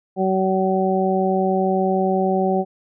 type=harmonic tone; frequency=189.3 Hz; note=F#3; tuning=40 cents sharp; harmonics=1 / 2 / 3 / 4; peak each=-21 / -21 / -24 / -22 dBFS; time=0.16-2.65 s; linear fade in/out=50 ms; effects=none